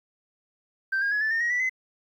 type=tone with pitch steps; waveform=sine; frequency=1563 / 1623.7 / 1686.8 / 1752.4 / 1820.5 / 1891.2 / 1964.7 / 2041 Hz; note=G6 / G#6 / G#6 / A6 / A#6 / A#6 / B6 / C7; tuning=-6 / -40 / +26 / -7 / -41 / +24 / -10 / -44 cents; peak=-21 dBFS; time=0.92-1.696 s; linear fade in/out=10 ms; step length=97 ms; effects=tanh soft clip ceiling -20 dBFS + 10-bit